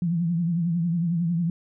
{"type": "tone with vibrato", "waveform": "sine", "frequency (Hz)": 170, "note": "F3", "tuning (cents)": -46, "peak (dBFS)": -21, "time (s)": [0.02, 1.5], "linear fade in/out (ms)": 2, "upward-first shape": "triangle", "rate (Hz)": 11, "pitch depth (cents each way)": 97, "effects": []}